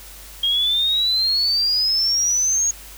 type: exponential sweep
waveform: sine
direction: up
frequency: 3230 to 6645 Hz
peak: -16 dBFS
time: 0.43-2.71 s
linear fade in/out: 5 ms
effects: added 50 Hz sine -42 dBFS peak until 2.97 s + white hiss -41 dBFS RMS until 2.97 s